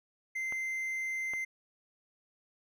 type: tone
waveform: triangle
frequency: 2079 Hz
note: C7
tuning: 12 cents flat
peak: -31 dBFS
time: 0.35-1.45 s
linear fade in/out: 10 ms
type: clicks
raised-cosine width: 0.5 ms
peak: -29 dBFS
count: 2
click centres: 0.524 / 1.336 s
effects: none